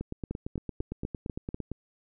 two click trains, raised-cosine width 3 ms, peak -21 / -20 dBFS, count 16 / 6, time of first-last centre 0.01-1.716 / 0.31-1.545 s, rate 8.79 / 4.05 Hz, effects none

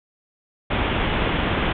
pink low-pass noise, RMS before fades -22 dBFS, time 0.7-1.73 s, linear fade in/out 10 ms, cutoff 3500 Hz, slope 96 dB/octave, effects none

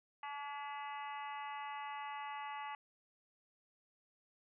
harmonic tone with a mistuned harmonic, 286.7 Hz, D4, 42 cents flat, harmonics 3 / 4 / 5 / 6 / 7 / 8 / 9 / 10, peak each -44 / -48 / -59 / -57 / -51 / -64 / -56 / -58 dBFS, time 0.23-2.75 s, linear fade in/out 2 ms, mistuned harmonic 6, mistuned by -32 cents, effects none

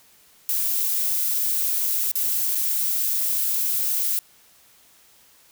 violet noise with dropouts, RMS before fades -23 dBFS, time 0.49-4.19 s, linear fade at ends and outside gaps 0 ms, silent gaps 2.115-2.155 / 2.548-2.554 s, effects white hiss -55 dBFS RMS until 5.51 s

